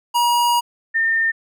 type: tone pair in turn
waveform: square / sine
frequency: 956 / 1812 Hz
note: A#5 / A#6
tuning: +43 / -50 cents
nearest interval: major seventh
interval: 1107 cents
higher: second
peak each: -15 dBFS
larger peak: neither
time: 0.14-0.61 / 0.94-1.32 s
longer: first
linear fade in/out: 20 ms
effects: none